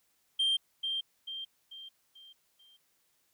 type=tone with echo; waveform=sine; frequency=3170 Hz; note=G7; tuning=19 cents sharp; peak=-23 dBFS; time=0.39-0.57 s; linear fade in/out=10 ms; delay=440 ms; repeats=5; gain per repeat=-7 dB; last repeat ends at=2.77 s; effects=tanh soft clip ceiling -24 dBFS + white hiss -73 dBFS RMS until 3.33 s